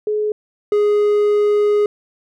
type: tone pair in turn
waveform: sine / triangle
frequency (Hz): 423.7 / 415.5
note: G#4 / G#4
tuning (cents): +35 / +1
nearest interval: unison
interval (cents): 34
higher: first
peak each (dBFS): -16 / -10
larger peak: second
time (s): 0.07-0.32 / 0.72-1.86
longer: second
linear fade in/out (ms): 2
effects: none